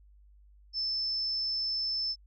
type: tone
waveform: sine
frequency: 5274 Hz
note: E8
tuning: in tune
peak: -29 dBFS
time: 0.73-2.16 s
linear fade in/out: 50 ms
effects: added 50 Hz sine -55 dBFS peak until 2.26 s